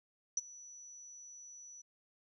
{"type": "tone with ADSR envelope", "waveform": "sine", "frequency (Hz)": 5920, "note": "F#8", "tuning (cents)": 0, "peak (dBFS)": -28, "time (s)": [0.37, 1.82], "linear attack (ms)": 4, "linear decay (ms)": 26, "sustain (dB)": -22, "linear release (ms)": 11, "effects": []}